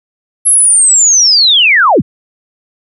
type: linear sweep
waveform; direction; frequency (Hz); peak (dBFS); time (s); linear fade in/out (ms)
sine; down; 11175 to 61.74; -4; 0.45-2.02; 20
effects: none